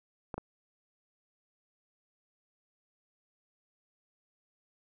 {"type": "clicks", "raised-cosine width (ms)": 1, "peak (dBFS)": -23, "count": 2, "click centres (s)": [0.342, 0.38], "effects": []}